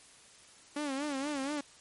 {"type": "tone with vibrato", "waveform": "sawtooth", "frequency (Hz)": 282.3, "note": "C#4", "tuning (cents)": 32, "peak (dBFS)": -29, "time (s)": [0.76, 1.61], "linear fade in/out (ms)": 5, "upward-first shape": "sine", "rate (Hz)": 4.2, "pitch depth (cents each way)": 110, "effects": ["white hiss -57 dBFS RMS until 1.8 s", "MP3 48 kbps"]}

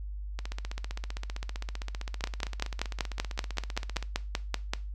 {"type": "two click trains", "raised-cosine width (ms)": 0.2, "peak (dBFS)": [-11, -20], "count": [14, 57], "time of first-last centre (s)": [[2.24, 4.735], [0.39, 4.026]], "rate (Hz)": [5.21, 15.4], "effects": ["noise-tail reverb RT60 0.3 s tail -18 dB re dry", "added 50 Hz sine -35 dBFS peak until 4.94 s"]}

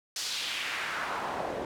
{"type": "noise with band-pass filter sweep", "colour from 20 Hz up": "pink", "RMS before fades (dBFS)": -34, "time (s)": [0.16, 1.65], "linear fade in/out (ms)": 2, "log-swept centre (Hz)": [5400, 480], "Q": 1.7, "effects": []}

